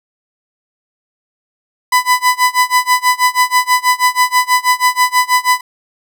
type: tone with tremolo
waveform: 30% pulse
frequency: 999 Hz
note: B5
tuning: 20 cents sharp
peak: -4 dBFS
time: 1.92-5.61 s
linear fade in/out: 5 ms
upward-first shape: sine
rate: 6.2 Hz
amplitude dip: 95%
effects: none